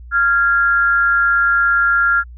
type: tone pair together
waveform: sine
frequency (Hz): 1390 / 1653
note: F6 / G#6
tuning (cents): -9 / -9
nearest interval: minor third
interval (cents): 300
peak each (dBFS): -12 / -18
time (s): 0.11-2.24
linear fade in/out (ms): 50
effects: added 60 Hz sine -33 dBFS peak until 2.37 s